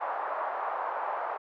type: band-pass noise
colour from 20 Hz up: white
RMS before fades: -33 dBFS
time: 0-1.38 s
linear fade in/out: 20 ms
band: 640 to 1100 Hz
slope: 24 dB/octave
effects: none